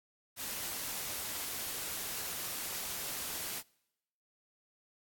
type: noise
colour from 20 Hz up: white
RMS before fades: -39 dBFS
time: 0.36-3.63 s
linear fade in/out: 50 ms
effects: noise-tail reverb RT60 0.9 s tail -26 dB re dry + AAC 64 kbps